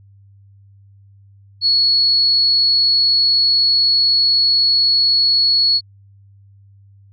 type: tone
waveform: sine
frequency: 4368 Hz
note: C#8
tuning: 26 cents flat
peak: -11 dBFS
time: 1.61-5.81 s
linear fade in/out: 50 ms
effects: added 99 Hz sine -44 dBFS peak until 7.12 s